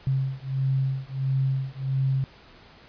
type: beating tone pair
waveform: sine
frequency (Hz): 133.1 / 134.6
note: C3 / C3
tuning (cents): +30 / +49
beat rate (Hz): 1.5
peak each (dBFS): -26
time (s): 0.07-2.24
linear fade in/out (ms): 0
effects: pink hiss -51 dBFS RMS until 2.88 s + resampled to 11025 Hz